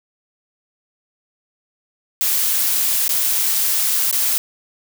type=noise with dropouts; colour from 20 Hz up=blue; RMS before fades=-18 dBFS; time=2.21-4.38 s; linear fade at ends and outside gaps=0 ms; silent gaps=3.08-3.092 / 4.112-4.127 s; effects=none